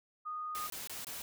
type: tone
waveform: sine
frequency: 1235 Hz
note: D#6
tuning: 13 cents flat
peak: -37 dBFS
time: 0.25-0.68 s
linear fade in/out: 20 ms
type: noise bursts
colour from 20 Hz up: white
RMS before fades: -43 dBFS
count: 4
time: 0.55-1.219 s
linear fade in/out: 0 ms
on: 150 ms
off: 23 ms
effects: none